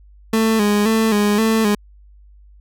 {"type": "tone with vibrato", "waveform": "30% pulse", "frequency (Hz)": 214.4, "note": "A3", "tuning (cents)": -45, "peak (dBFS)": -11, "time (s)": [0.33, 1.75], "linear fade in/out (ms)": 5, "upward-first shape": "square", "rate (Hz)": 1.9, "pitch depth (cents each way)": 63, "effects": ["added 50 Hz sine -43 dBFS peak until 2.6 s"]}